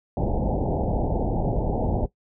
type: low-pass noise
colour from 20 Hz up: pink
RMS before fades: -24 dBFS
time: 0.17-2.06 s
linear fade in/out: 2 ms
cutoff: 870 Hz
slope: 96 dB/octave
effects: noise-tail reverb RT60 0.1 s tail -17 dB re dry